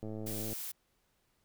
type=click train; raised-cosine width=2 ms; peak=-29 dBFS; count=55; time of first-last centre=0.03-0.53 s; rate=108 Hz
type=noise; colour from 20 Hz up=blue; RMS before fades=-41 dBFS; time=0.26-0.72 s; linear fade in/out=10 ms
effects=pink hiss -75 dBFS RMS until 1.44 s